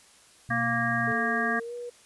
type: tone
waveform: sine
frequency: 123.47 Hz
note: B2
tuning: in tune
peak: -33 dBFS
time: 0.49-1.12 s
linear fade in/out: 0 ms
type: harmonic tone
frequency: 233.1 Hz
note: A#3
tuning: in tune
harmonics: 1 / 3 / 5 / 7 / 8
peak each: -31 / -32 / -32 / -28 / -32 dBFS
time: 0.5-1.6 s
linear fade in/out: 10 ms
type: tone with pitch glide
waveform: sine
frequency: 440 to 482.6 Hz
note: A4 to B4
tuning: 0 to -40 cents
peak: -34 dBFS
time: 1.07-1.9 s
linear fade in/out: 10 ms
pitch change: +160 cents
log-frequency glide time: 1.5-1.74 s
effects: white hiss -56 dBFS RMS until 2.05 s + resampled to 24000 Hz